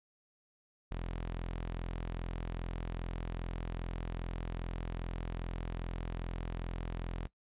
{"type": "tone", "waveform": "sawtooth", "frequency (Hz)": 42.48, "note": "F1", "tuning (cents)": -47, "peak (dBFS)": -33, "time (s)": [0.91, 7.27], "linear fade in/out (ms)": 0, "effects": ["noise-tail reverb RT60 0.1 s tail -19 dB re dry", "resampled to 8000 Hz"]}